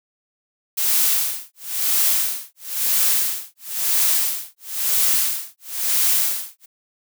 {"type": "noise with tremolo", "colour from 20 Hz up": "blue", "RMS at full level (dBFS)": -17, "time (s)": [0.77, 6.66], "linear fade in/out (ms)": 10, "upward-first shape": "sine", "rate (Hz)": 0.99, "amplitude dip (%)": 100, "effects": []}